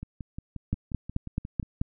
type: two click trains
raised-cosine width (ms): 5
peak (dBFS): -24 / -14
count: 10 / 6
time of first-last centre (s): 0.03-1.629 / 0.73-1.815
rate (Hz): 5.63 / 4.61
effects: none